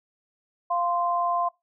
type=tone pair together; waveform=sine; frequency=697 / 1041 Hz; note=F5 / C6; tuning=-4 / -9 cents; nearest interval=perfect fifth; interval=695 cents; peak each=-25 / -25 dBFS; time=0.7-1.49 s; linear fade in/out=10 ms; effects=noise-tail reverb RT60 0.2 s tail -22 dB re dry